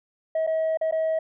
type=tone with dropouts; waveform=sine; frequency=640 Hz; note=D#5; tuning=49 cents sharp; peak=-19 dBFS; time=0.35-1.19 s; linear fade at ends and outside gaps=5 ms; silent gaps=0.467-0.473 / 0.773-0.812 / 0.912-0.923 s; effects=tanh soft clip ceiling -20 dBFS